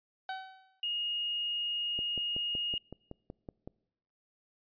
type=tone with exponential decay; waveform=30% pulse; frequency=760 Hz; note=F#5; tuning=46 cents sharp; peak=-31 dBFS; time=0.29-0.8 s; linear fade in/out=2 ms; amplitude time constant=110 ms
type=tone; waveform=sine; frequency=2860 Hz; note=F7; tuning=41 cents sharp; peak=-31 dBFS; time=0.83-2.78 s; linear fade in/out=2 ms
type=click train; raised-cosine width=2 ms; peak=-29 dBFS; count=10; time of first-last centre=1.99-3.675 s; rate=5.34 Hz
effects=noise-tail reverb RT60 0.8 s tail -25 dB re dry + resampled to 11025 Hz